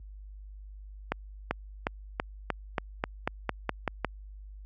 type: accelerating click train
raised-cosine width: 0.5 ms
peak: -12 dBFS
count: 12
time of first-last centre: 1.12-4.047 s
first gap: 390 ms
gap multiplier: 0.92
effects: added 50 Hz sine -38 dBFS peak until 4.65 s + high-pass 60 Hz 12 dB/octave